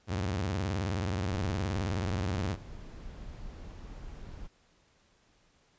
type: tone with vibrato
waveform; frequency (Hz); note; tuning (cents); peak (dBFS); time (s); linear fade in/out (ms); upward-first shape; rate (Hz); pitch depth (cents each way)
sawtooth; 93.5; F#2; +19; -26; 0.07-2.57; 50; sine; 19; 270
type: noise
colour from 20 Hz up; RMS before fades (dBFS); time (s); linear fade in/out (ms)
brown; -44; 1.31-4.48; 20
effects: pink hiss -67 dBFS RMS until 5.78 s + resampled to 16000 Hz